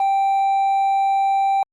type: tone with hard clipping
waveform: sine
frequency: 784 Hz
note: G5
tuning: in tune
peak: -16 dBFS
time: 0-1.63 s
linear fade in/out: 2 ms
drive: 2 dB
effects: Opus 32 kbps